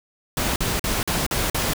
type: noise bursts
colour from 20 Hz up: pink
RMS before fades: -23 dBFS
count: 6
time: 0.37-1.735 s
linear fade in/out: 2 ms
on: 190 ms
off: 45 ms
effects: none